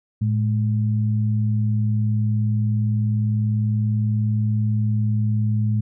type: tone pair together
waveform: sine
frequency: 110 / 210.3 Hz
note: A2 / G#3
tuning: 0 / +22 cents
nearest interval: major seventh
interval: 1122 cents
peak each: -18 / -25 dBFS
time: 0.21-5.81 s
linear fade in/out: 10 ms
effects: none